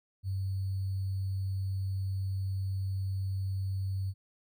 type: tone with sample-and-hold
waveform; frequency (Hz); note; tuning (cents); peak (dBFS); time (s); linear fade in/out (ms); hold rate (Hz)
sine; 96; G2; -36; -30; 0.23-4.14; 50; 4410
effects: none